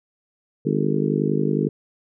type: harmonic tone with a mistuned harmonic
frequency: 51 Hz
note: G#1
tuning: 31 cents flat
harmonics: 3 / 4 / 5 / 6 / 7 / 8 / 9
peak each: -24 / -25 / -26 / -27 / -27 / -28 / -29 dBFS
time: 0.65-1.69 s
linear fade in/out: 10 ms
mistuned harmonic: 9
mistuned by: -53 cents
effects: none